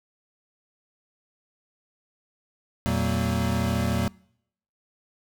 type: tone cluster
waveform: square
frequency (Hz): 85 / 119.2 / 187.3 / 229.5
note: F2 / A#2 / F#3 / A#3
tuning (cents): -46 / +39 / +21 / -27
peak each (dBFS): -29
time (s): 2.86-4.08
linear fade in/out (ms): 0
effects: noise-tail reverb RT60 0.7 s tail -25 dB re dry